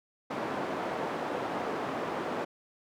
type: band-pass noise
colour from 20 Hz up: white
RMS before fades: -34 dBFS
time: 0.3-2.45 s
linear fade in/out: 10 ms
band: 210 to 840 Hz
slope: 12 dB/octave
effects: none